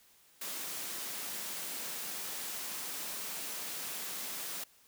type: high-pass noise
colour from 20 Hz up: white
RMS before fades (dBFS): -40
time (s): 0.41-4.64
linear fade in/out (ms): 5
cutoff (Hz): 150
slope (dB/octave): 24
effects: white hiss -64 dBFS RMS until 4.87 s